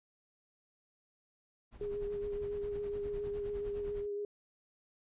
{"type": "noise with tremolo", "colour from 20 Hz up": "brown", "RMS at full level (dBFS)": -45, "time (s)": [1.71, 4.07], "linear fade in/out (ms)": 50, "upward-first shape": "sine", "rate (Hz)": 9.8, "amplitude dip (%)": 70}
{"type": "tone with vibrato", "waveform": "sine", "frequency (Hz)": 409.5, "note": "G#4", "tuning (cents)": -24, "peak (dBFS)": -35, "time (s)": [1.81, 4.25], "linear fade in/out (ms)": 2, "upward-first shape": "triangle", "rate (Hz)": 7.2, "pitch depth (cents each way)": 22}
{"effects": ["resampled to 8000 Hz"]}